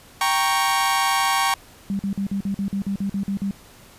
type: chord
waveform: sawtooth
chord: G diminished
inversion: none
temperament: equal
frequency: 784 / 932.3 / 1108.7 Hz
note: G5 / Bb5 / Db6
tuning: 0 / 0 / 0 cents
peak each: -19 / -20 / -18 dBFS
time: 0.21-1.54 s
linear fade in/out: 2 ms
type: tone bursts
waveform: sine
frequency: 197.6 Hz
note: G3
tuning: 14 cents sharp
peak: -21 dBFS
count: 12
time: 1.9-3.509 s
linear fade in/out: 0 ms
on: 91 ms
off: 47 ms
effects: pink hiss -48 dBFS RMS until 3.98 s + resampled to 32000 Hz